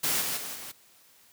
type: noise with level steps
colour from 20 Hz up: white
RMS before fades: -27 / -31 / -37 / -41 dBFS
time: 0.03-0.72 s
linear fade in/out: 10 ms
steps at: 0.2 / 0.36 / 0.54 s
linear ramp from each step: 20 ms
effects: white hiss -59 dBFS RMS until 1.32 s + high-pass 80 Hz 12 dB/octave